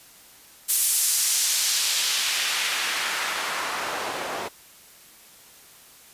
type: noise with band-pass filter sweep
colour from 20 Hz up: white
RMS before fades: -25 dBFS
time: 0.68-4.49 s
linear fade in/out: 20 ms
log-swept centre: 11000 to 550 Hz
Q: 0.93
effects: white hiss -50 dBFS RMS until 6.13 s + resampled to 32000 Hz